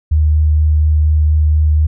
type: tone with vibrato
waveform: sine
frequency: 76.6 Hz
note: D#2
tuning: 27 cents flat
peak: -8 dBFS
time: 0.11-1.87 s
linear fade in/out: 10 ms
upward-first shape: sine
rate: 4.2 Hz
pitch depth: 10 cents each way
effects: none